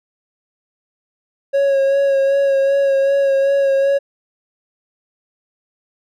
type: tone with vibrato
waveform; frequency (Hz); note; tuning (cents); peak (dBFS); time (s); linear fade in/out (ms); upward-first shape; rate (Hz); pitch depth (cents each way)
triangle; 550; C#5; -14; -10; 1.53-3.99; 20; sine; 2.6; 23
effects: none